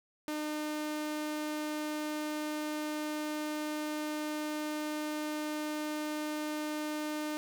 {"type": "tone", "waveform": "sawtooth", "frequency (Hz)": 303.2, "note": "D#4", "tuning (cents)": -45, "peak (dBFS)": -30, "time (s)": [0.28, 7.37], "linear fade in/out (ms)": 0, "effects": []}